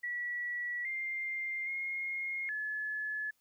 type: tone with pitch steps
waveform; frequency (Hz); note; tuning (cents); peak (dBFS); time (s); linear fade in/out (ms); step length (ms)
sine; 1940 / 2103 / 2145 / 1715; B6 / C7 / C7 / A6; -31 / +8 / +42 / -45; -34; 0.03-3.31; 10; 820
effects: white hiss -75 dBFS RMS until 3.4 s